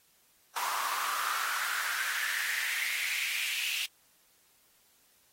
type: noise with high-pass filter sweep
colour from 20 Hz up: pink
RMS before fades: -33 dBFS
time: 0.56-3.86 s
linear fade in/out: 5 ms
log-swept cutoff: 1000 to 2800 Hz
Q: 5.5
effects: white hiss -66 dBFS RMS until 5.32 s + AAC 48 kbps